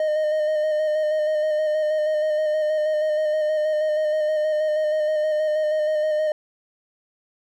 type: tone with vibrato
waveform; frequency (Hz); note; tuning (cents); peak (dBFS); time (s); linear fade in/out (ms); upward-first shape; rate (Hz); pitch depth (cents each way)
triangle; 614; D#5; -23; -17; 0-6.32; 2; square; 6.3; 20
effects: none